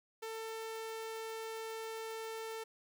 sawtooth tone, 446.3 Hz, A4, 25 cents sharp, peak -37 dBFS, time 0.22-2.64 s, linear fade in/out 10 ms, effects 13-bit

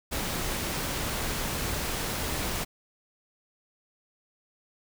pink noise, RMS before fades -31 dBFS, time 0.11-2.65 s, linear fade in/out 20 ms, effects none

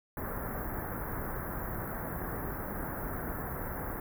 pink band-stop noise, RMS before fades -37 dBFS, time 0.17-4 s, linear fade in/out 2 ms, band 1800 to 12000 Hz, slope 48 dB/octave, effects none

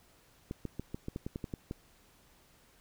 clicks, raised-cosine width 3 ms, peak -24 dBFS, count 11, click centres 0.511 / 0.653 / 0.796 / 0.945 / 1.084 / 1.161 / 1.265 / 1.359 / 1.442 / 1.538 / 1.711 s, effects pink hiss -64 dBFS RMS until 2.8 s

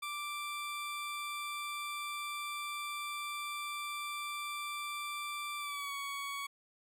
20% pulse tone with pitch glide, 1174.7 to 1120.4 Hz, D6 to C#6, 0 to +18 cents, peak -33 dBFS, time 0.02-6.47 s, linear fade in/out 10 ms, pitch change -82 cents, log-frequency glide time 5.59-5.94 s, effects none

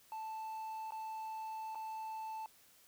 triangle tone with dropouts, 880 Hz, A5, in tune, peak -39 dBFS, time 0.12-2.46 s, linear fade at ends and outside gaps 1 ms, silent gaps 0.907-0.921 / 1.748-1.755 s, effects white hiss -65 dBFS RMS until 2.87 s

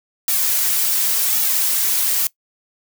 blue noise with flanger, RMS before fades -18 dBFS, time 0.28-2.27 s, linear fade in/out 2 ms, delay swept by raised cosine 1.9 to 5.7 ms, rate 0.9 Hz, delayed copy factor -0.75, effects noise-tail reverb RT60 0.1 s tail -21 dB re dry

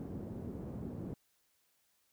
pink band-pass noise, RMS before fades -43 dBFS, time 0-1.14 s, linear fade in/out 0 ms, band 110 to 310 Hz, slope 12 dB/octave, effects white hiss -75 dBFS RMS until 2.12 s

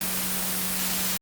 sine tone in noise, 185 Hz, F#3, in tune, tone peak -35 dBFS, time 0.01-1.17 s, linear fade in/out 2 ms, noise white, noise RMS -27 dBFS, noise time 0.01-1.17 s, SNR -11 dB, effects Opus 24 kbps

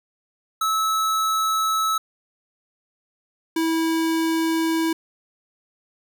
square tone pair in turn, 1300 / 325.6 Hz, E6 / E4, -24 / -21 cents, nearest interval 2 octaves, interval 2397 cents, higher first, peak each -20 dBFS, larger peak neither, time 0.61-1.98 / 3.56-4.93 s, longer neither, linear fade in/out 5 ms, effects none

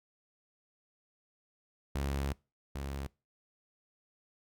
sawtooth tone pair in turn, 69.3 / 69.03 Hz, C#2 / C#2, 0 / -7 cents, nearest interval unison, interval 7 cents, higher first, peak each -28 / -33 dBFS, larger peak first, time 1.95-2.33 / 2.75-3.07 s, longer first, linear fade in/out 5 ms, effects noise-tail reverb RT60 0.3 s tail -24 dB re dry

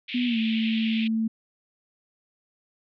pink band-pass noise, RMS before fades -34 dBFS, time 0.08-1.08 s, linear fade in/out 10 ms, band 2300 to 3500 Hz, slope 48 dB/octave
sine tone with pitch glide, 245.9 to 222.9 Hz, B3 to A3, -7 to +23 cents, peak -22 dBFS, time 0.14-1.28 s, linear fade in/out 10 ms, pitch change -170 cents, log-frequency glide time 0.26-0.38 s
effects none

